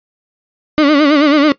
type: tone with vibrato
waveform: 35% pulse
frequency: 293.7 Hz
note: D4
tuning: in tune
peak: -5 dBFS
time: 0.78-1.52 s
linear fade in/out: 0 ms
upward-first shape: sine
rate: 9.2 Hz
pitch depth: 99 cents each way
effects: noise-tail reverb RT60 0.1 s tail -17 dB re dry + resampled to 11025 Hz